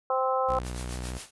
harmonic tone, 260.9 Hz, C4, 5 cents flat, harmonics 2 / 3 / 4 / 5, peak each -27 / -29 / -30 / -31 dBFS, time 0.1-0.59 s, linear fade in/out 2 ms
sawtooth tone with vibrato, 61.74 Hz, B1, in tune, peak -29 dBFS, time 0.48-1.19 s, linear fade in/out 20 ms, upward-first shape square, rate 6.6 Hz, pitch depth 21 cents each way
white noise with tremolo, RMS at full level -39 dBFS, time 0.63-1.31 s, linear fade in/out 50 ms, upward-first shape sine, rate 7.4 Hz, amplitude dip 70%
effects resampled to 24000 Hz

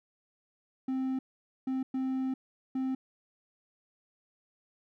triangle tone bursts at uneven times, 262.1 Hz, C4, 3 cents sharp, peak -27 dBFS, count 4, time 0.88-1.19 / 1.67-1.83 / 1.94-2.34 / 2.75-2.95 s, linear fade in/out 5 ms, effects none

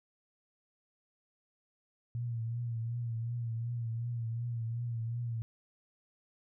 sine tone with vibrato, 116.8 Hz, A#2, 4 cents sharp, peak -33 dBFS, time 2.15-5.42 s, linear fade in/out 0 ms, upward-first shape triangle, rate 2.7 Hz, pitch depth 62 cents each way, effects none

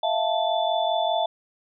sine tone cluster, 651 / 696 / 879 / 3492 Hz, E5 / F5 / A5 / A7, -22 / -6 / -2 / -14 cents, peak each -25 / -25 / -27 / -31 dBFS, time 0.03-1.26 s, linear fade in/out 5 ms, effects none

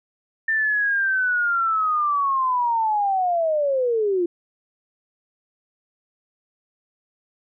sine linear sweep, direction down, 1796 to 337.3 Hz, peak -18 dBFS, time 0.48-4.26 s, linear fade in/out 5 ms, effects none

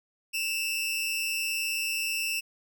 sawtooth tone pair together, 2635 / 2794 Hz, E7 / F7, -1 / 0 cents, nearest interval minor second, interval 101 cents, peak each -26 / -30 dBFS, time 0.33-2.41 s, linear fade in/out 20 ms, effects none

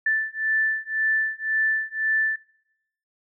sine beating tone pair, 1760 / 1761.9 Hz, A6 / A6, 0 / +2 cents, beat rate 1.9 Hz, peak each -24 / -24 dBFS, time 0.06-2.36 s, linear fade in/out 5 ms, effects noise-tail reverb RT60 0.8 s tail -22 dB re dry

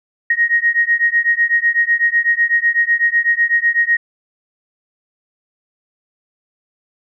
sine beating tone pair, 1871 / 1879 Hz, A#6 / A#6, +6 / +13 cents, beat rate 8 Hz, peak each -15 dBFS, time 0.3-3.97 s, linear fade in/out 5 ms, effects none

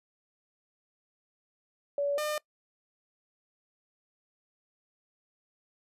sine / sawtooth tone pair in turn, 570 / 603.9 Hz, C#5 / D5, +48 / +48 cents, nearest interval minor second, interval 100 cents, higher second, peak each -26 dBFS, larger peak neither, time 1.98-2.18 / 2.18-2.38 s, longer neither, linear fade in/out 2 ms, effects noise-tail reverb RT60 0.1 s tail -22 dB re dry + resampled to 32000 Hz

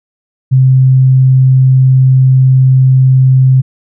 sine tone, 130.81 Hz, C3, in tune, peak -3 dBFS, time 0.51-3.62 s, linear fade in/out 20 ms, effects none

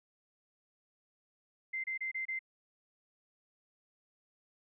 sine tone bursts, 2081 Hz, C7, 10 cents flat, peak -34 dBFS, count 5, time 1.73-2.392 s, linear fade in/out 10 ms, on 110 ms, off 28 ms, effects none

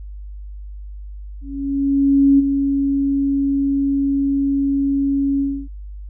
sine tone with ADSR envelope, 277.2 Hz, C#4, in tune, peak -8 dBFS, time 1.41-5.68 s, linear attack 980 ms, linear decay 20 ms, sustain -7 dB, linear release 280 ms, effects added 50 Hz sine -30 dBFS peak until 6.09 s

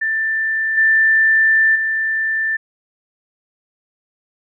sine tone with level steps, 1775 Hz, A6, 15 cents sharp, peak -16 / -10 / -16 dBFS, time 0.01-2.57 s, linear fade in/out 10 ms, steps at 0.77 / 1.75 s, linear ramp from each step 10 ms, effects none

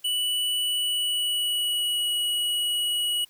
square tone with pitch glide, 2960 to 2919 Hz, F#7 to F#7, 0 to -24 cents, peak -24 dBFS, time 0.04-3.25 s, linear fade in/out 10 ms, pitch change -24 cents, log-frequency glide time 0.59-2.14 s, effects white hiss -59 dBFS RMS until 3.29 s

